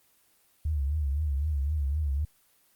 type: tone with vibrato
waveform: sine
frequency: 72.8 Hz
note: D2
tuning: 15 cents flat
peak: -25 dBFS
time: 0.65-2.25 s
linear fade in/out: 5 ms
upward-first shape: triangle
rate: 3.9 Hz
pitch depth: 150 cents each way
effects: white hiss -65 dBFS RMS until 2.75 s + Opus 24 kbps